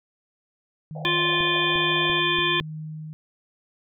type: tone with tremolo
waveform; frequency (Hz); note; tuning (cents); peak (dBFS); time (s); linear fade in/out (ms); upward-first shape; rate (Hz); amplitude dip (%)
sine; 155.56; D#3; 0; -31; 0.91-3.13; 0; triangle; 1.2; 35
type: band-pass noise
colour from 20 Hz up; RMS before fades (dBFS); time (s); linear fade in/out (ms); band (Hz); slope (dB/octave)
pink; -39; 0.95-2.2; 5; 500 to 800; 96
type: harmonic tone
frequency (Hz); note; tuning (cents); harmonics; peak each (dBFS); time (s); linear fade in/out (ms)
349.2; F4; 0; 1 / 3 / 5 / 7 / 9 / 10; -27 / -27 / -27 / -27 / -27 / -27; 1.05-2.6; 0
type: clicks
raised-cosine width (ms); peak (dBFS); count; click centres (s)
3; -23; 5; 1.407 / 1.758 / 2.099 / 2.388 / 2.609
effects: none